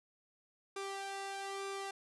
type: tone with flanger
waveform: sawtooth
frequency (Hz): 392.6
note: G4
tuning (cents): +3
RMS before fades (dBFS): -42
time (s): 0.76-1.91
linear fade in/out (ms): 5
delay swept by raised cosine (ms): 0.82 to 1.45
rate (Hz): 1.1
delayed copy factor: +0.65
effects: resampled to 24000 Hz